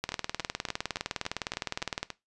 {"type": "two click trains", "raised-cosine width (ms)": 0.2, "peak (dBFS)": [-13, -18], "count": [40, 8], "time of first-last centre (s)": [[0.04, 2.03], [0.12, 2.103]], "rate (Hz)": [19.6, 3.53], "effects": ["noise-tail reverb RT60 0.2 s tail -18 dB re dry", "resampled to 24000 Hz"]}